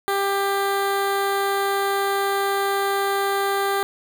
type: tone with notch filter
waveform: 15% pulse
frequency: 396 Hz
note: G4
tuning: 18 cents sharp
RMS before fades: -22 dBFS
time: 0.08-3.83 s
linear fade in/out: 0 ms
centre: 5800 Hz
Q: 1.6
effects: none